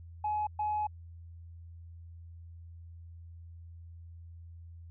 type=tone bursts at uneven times; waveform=sine; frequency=845 Hz; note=G#5; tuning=30 cents sharp; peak=-28 dBFS; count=2; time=0.24-0.47 / 0.59-0.87 s; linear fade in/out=5 ms; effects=tanh soft clip ceiling -25 dBFS + added 84 Hz sine -46 dBFS peak until 4.9 s